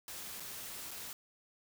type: noise with dropouts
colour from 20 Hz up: white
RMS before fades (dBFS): -45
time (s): 0.08-1.13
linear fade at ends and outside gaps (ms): 1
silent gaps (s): 0.399-0.403 / 0.909-0.913
effects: none